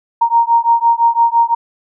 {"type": "beating tone pair", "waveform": "sine", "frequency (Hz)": [928, 933.9], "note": ["A#5", "A#5"], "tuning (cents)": [-8, 3], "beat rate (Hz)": 5.9, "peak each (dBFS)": -12, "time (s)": [0.21, 1.55], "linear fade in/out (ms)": 10, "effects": []}